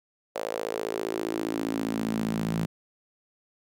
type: tone with high-pass filter sweep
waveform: sawtooth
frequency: 55 Hz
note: A1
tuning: in tune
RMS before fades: -30 dBFS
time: 0.35-2.66 s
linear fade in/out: 10 ms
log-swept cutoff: 550 to 170 Hz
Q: 4.1
effects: none